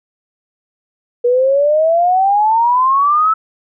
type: exponential sweep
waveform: sine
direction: up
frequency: 478 to 1318.5 Hz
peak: -9 dBFS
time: 1.24-3.34 s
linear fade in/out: 10 ms
effects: none